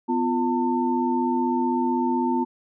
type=tone cluster; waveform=sine; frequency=250.3 / 346.1 / 898 Hz; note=B3 / F4 / A5; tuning=+23 / -16 / +35 cents; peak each=-23 / -26 / -25 dBFS; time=0.08-2.45 s; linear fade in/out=20 ms; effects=none